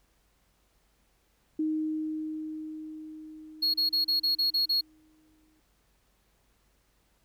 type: tone with exponential decay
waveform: sine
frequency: 311.4 Hz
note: D#4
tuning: 2 cents sharp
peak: -25 dBFS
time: 1.59-5.6 s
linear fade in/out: 5 ms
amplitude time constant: 870 ms
type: tone bursts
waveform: triangle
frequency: 4314 Hz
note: C#8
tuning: 48 cents flat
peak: -22 dBFS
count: 8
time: 3.62-4.811 s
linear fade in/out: 10 ms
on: 120 ms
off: 33 ms
effects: added 49 Hz sine -70 dBFS peak until 7.24 s + pink hiss -70 dBFS RMS until 7.24 s